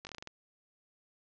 slowing click train, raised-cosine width 0.2 ms, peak -26 dBFS, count 8, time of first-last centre 0.05-0.274 s, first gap 19 ms, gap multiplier 1.17, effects resampled to 16000 Hz + 10-bit

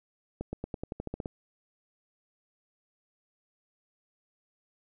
accelerating click train, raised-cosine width 2 ms, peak -21 dBFS, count 11, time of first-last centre 0.41-1.258 s, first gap 120 ms, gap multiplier 0.92, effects none

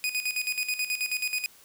sawtooth tone with tremolo, 2485 Hz, D#7, 3 cents flat, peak -22 dBFS, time 0.04-1.46 s, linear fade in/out 0 ms, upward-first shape square, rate 9.3 Hz, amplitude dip 70%, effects white hiss -55 dBFS RMS until 1.64 s

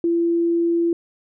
sine tone, 338.7 Hz, E4, 47 cents sharp, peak -16 dBFS, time 0.04-0.93 s, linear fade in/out 2 ms, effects none

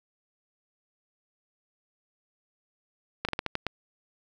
slowing click train, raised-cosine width 0.3 ms, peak -12 dBFS, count 7, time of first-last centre 3.25-3.667 s, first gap 37 ms, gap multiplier 1.25, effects 9-bit

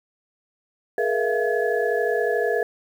sine tone cluster, 423.7 / 474.8 / 655 / 689 / 1702 Hz, G#4 / A#4 / E5 / F5 / G#6, +35 / +32 / -11 / -24 / +42 cents, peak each -24 / -24 / -29 / -28 / -28 dBFS, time 0.98-2.63 s, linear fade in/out 2 ms, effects 8-bit

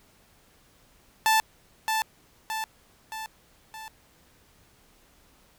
sawtooth tone with echo, 880 Hz, A5, in tune, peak -15 dBFS, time 1.26-1.4 s, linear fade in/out 0 ms, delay 620 ms, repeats 4, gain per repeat -5 dB, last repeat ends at 3.88 s, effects pink hiss -60 dBFS RMS until 5.58 s

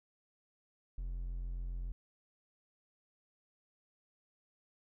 triangle tone, 43.61 Hz, F1, 2 cents flat, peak -35 dBFS, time 0.98-1.92 s, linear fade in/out 0 ms, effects none

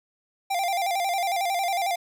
square tone with vibrato, 740 Hz, F#5, in tune, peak -24 dBFS, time 0.5-1.96 s, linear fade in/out 10 ms, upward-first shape square, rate 11 Hz, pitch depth 99 cents each way, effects none

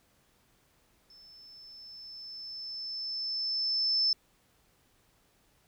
sine tone with level ramp, 5274 Hz, E8, in tune, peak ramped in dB -53 to -23 dBFS, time 1.1-4.13 s, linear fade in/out 2 ms, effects pink hiss -68 dBFS RMS until 5.67 s

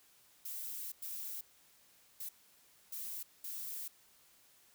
violet noise bursts at uneven times, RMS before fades -43 dBFS, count 5, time 0.45-0.92 / 1.02-1.41 / 2.2-2.29 / 2.92-3.23 / 3.44-3.88 s, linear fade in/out 5 ms, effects white hiss -66 dBFS RMS until 4.74 s

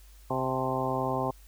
harmonic tone with a mistuned harmonic, 130.81 Hz, C3, in tune, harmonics 1 / 2 / 3 / 4 / 5 / 6 / 7 / 8, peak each -35 / -35 / -35 / -35 / -35 / -35 / -35 / -35 dBFS, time 0.3-1.31 s, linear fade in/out 5 ms, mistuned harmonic 7, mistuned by -51 cents, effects added 50 Hz sine -50 dBFS peak until 1.47 s + white hiss -60 dBFS RMS until 1.47 s

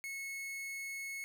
45% pulse tone, 2190 Hz, C#7, 22 cents flat, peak -40 dBFS, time 0.04-1.24 s, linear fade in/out 0 ms, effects none

